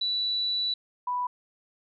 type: tone pair in turn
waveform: sine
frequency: 3951 / 987.8 Hz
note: B7 / B5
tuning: 0 / 0 cents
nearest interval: 2 octaves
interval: 2400 cents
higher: first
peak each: -25 / -26 dBFS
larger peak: first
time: 0.01-0.74 / 1.07-1.27 s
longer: first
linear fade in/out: 5 ms
effects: none